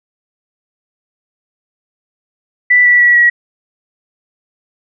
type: tone with pitch steps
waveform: sine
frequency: 1975.5 / 1956.2 / 1937.1 / 1918.2 Hz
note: B6 / B6 / B6 / A#6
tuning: 0 / -17 / -34 / +49 cents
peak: -5 dBFS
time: 2.7-3.3 s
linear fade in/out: 10 ms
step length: 150 ms
effects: none